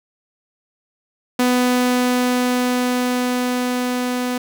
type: tone with level ramp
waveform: sawtooth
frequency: 248.8 Hz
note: B3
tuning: 13 cents sharp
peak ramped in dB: -10 to -16 dBFS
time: 1.39-4.38 s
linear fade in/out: 5 ms
effects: none